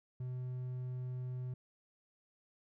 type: tone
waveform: triangle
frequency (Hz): 126.4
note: B2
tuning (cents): +41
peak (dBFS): -36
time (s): 0.2-1.54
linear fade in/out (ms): 5
effects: none